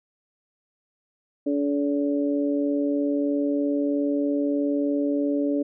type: harmonic tone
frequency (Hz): 143.1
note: D3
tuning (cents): -45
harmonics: 2 / 3 / 4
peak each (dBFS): -22 / -30 / -29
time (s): 1.46-5.63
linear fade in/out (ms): 10
effects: none